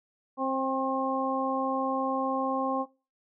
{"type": "harmonic tone with a mistuned harmonic", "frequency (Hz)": 264.9, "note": "C4", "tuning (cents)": 22, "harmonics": [1, 2, 3, 4], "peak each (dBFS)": [-31, -32, -32, -31], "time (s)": [0.37, 2.86], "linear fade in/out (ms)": 50, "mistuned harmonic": 4, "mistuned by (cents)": 19, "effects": ["noise-tail reverb RT60 0.3 s tail -19 dB re dry"]}